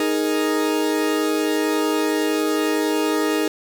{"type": "chord", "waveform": "40% pulse", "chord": "D# suspended fourth", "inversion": "none", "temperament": "equal", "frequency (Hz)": [311.1, 415.3, 466.2], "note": ["D#4", "G#4", "A#4"], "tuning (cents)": [0, 0, 0], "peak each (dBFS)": [-20, -23, -25], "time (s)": [0, 3.48], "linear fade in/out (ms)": 2, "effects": ["8-bit"]}